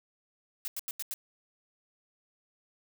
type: noise bursts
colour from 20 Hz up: blue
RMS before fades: -36 dBFS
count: 5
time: 0.65-1.139 s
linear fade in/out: 0 ms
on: 29 ms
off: 86 ms
effects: none